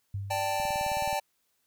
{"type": "tone with exponential decay", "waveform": "sine", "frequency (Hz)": 99, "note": "G2", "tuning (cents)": 18, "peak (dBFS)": -29, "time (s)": [0.14, 0.93], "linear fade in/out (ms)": 5, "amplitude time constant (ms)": 170}
{"type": "chord", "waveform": "square", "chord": "D suspended fourth", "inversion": "none", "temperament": "just", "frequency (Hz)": [587.3, 783.1, 881], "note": ["D5", "G5", "A5"], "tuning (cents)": [0, -2, 2], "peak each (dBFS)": [-34, -32, -33], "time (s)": [0.3, 1.2], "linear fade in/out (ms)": 10}
{"type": "click train", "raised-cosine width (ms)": 5, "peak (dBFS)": -31, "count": 11, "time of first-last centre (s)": [0.6, 1.129], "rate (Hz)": 18.9}
{"effects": ["white hiss -74 dBFS RMS until 1.66 s"]}